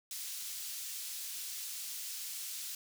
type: high-pass noise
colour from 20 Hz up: pink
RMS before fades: -42 dBFS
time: 0.11-2.75 s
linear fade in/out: 2 ms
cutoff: 4600 Hz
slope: 12 dB/octave
effects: none